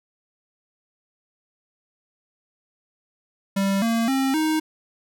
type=tone with pitch steps; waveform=square; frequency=196 / 229.1 / 267.7 / 312.9 Hz; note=G3 / A#3 / C4 / D#4; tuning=0 / -30 / +40 / +10 cents; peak=-20 dBFS; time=3.56-4.6 s; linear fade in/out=10 ms; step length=260 ms; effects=none